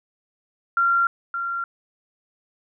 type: tone with echo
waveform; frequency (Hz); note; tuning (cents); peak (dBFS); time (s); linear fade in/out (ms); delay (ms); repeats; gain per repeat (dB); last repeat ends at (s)
sine; 1379; F6; -22; -16; 0.77-1.07; 2; 570; 1; -8; 1.64
effects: none